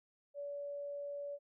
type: tone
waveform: sine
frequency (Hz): 572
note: D5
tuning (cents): -46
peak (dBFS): -40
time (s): 0.34-1.39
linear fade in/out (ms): 50
effects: none